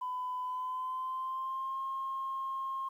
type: tone with pitch glide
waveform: sine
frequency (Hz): 1004 to 1069.9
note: B5 to C6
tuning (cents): +28 to +38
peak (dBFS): -33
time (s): 0.01-2.89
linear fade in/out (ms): 10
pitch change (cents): +110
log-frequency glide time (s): 0.43-1.81
effects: tanh soft clip ceiling -29 dBFS + 11-bit